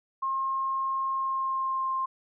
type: tone with pitch glide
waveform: sine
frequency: 1070 to 1055.9 Hz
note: C6 to C6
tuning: +38 to +15 cents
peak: -26 dBFS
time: 0.22-2.06 s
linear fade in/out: 10 ms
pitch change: -23 cents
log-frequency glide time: 1.12-1.91 s
effects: none